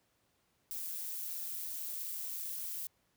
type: noise with amplitude modulation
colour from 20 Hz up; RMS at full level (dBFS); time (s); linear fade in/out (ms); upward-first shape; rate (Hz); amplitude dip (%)
violet; -38; 0.71-2.87; 0; sine; 169; 55
effects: pink hiss -75 dBFS RMS until 3.16 s + high-pass 60 Hz 12 dB/octave